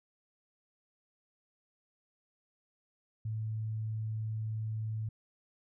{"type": "tone", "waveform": "sine", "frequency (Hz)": 109.6, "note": "A2", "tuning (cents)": -6, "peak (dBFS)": -33, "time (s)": [3.25, 5.09], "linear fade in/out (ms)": 5, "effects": []}